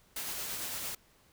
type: noise with tremolo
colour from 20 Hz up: white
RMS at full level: -37 dBFS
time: 0.16-0.95 s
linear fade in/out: 5 ms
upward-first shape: sine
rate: 8.9 Hz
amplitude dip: 25%
effects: pink hiss -65 dBFS RMS until 1.32 s